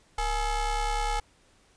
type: ring-modulated tone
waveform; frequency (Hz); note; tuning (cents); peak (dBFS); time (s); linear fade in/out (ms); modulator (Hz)
40% pulse; 436; A4; -16; -22; 0.18-1.2; 5; 401
effects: pink hiss -62 dBFS RMS until 1.76 s + resampled to 22050 Hz